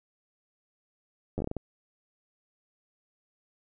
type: slowing click train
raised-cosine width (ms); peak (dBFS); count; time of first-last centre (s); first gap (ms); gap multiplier
2; -19; 8; 1.38-1.567; 10; 1.32
effects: none